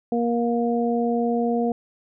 harmonic tone, 235.8 Hz, A#3, 20 cents sharp, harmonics 1 / 2 / 3, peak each -22 / -24 / -27 dBFS, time 0.12-1.72 s, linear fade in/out 2 ms, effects none

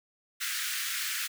pink high-pass noise, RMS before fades -33 dBFS, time 0.4-1.28 s, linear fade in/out 20 ms, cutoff 1400 Hz, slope 48 dB/octave, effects none

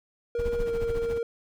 triangle tone with pitch glide, 472.8 to 464.7 Hz, A#4 to A#4, +24 to -5 cents, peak -24 dBFS, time 0.35-1.23 s, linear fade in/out 2 ms, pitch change -29 cents, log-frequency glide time 0.63-0.71 s
brown noise with tremolo, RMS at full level -31 dBFS, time 0.38-1.19 s, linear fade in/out 20 ms, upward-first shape sine, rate 14 Hz, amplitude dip 80%
effects none

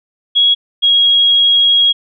sine tone pair in turn, 3325 / 3296 Hz, G#7 / G#7, +1 / -14 cents, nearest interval unison, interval 15 cents, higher first, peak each -7 dBFS, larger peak neither, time 0.35-0.55 / 0.82-1.93 s, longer second, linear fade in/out 20 ms, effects none

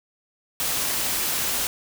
white noise, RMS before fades -25 dBFS, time 0.6-1.67 s, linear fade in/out 0 ms, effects none

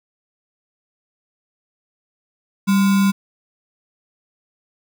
sine tone with sample-and-hold, 196 Hz, G3, in tune, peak -12 dBFS, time 2.67-3.12 s, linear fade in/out 20 ms, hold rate 1225 Hz, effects none

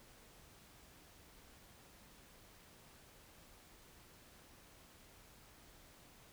silence, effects pink hiss -62 dBFS RMS until 6.32 s

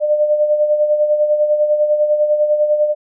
sine tone with tremolo, 600 Hz, D5, 37 cents sharp, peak -9 dBFS, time 0-2.95 s, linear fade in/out 50 ms, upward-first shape sine, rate 10 Hz, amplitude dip 55%, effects none

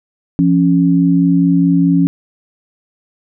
sine tone pair together, 172.52 / 277.2 Hz, F3 / C#4, -21 / 0 cents, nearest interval minor sixth, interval 821 cents, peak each -11 dBFS, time 0.39-2.07 s, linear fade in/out 0 ms, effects none

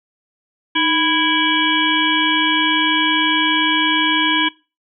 harmonic tone with a mistuned harmonic, 329.6 Hz, E4, in tune, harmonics 1 / 3 / 5 / 7 / 9 / 10, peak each -21 / -21 / -21 / -21 / -21 / -21 dBFS, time 0.75-4.49 s, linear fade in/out 10 ms, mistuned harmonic 1, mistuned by -110 cents, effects noise-tail reverb RT60 0.3 s tail -22 dB re dry

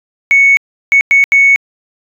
sine tone bursts at uneven times, 2217 Hz, C#7, in tune, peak -3 dBFS, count 4, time 0.31-0.57 / 0.92-1.01 / 1.11-1.24 / 1.32-1.56 s, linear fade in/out 0 ms, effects tanh soft clip ceiling 0 dBFS

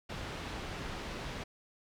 pink low-pass noise, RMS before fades -41 dBFS, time 0.09-1.44 s, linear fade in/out 10 ms, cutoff 4100 Hz, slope 12 dB/octave, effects none

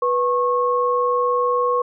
sine tone pair together, 491.2 / 1091 Hz, B4 / C#6, -9 / -28 cents, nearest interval octave + major second, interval 1381 cents, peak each -19 dBFS, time 0.02-1.82 s, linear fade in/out 5 ms, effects none

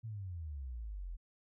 sine exponential sweep, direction down, 116.54 to 40.51 Hz, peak -40 dBFS, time 0.03-1.17 s, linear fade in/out 20 ms, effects none

